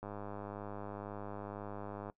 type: click train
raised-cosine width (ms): 1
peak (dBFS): -30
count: 212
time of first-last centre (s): 0.03-2.099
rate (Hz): 102
effects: noise-tail reverb RT60 0.1 s tail -21 dB re dry